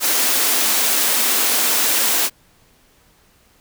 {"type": "high-pass noise", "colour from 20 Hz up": "white", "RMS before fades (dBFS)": -17, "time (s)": [0, 2.3], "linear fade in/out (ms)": 50, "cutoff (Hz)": 210, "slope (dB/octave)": 96, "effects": ["pink hiss -55 dBFS RMS until 3.6 s"]}